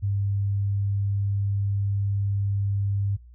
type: tone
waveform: sine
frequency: 99.9 Hz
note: G2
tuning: 33 cents sharp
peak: -22 dBFS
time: 0.02-3.17 s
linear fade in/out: 20 ms
effects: noise-tail reverb RT60 0.2 s tail -22 dB re dry + added 60 Hz sine -45 dBFS peak until 3.34 s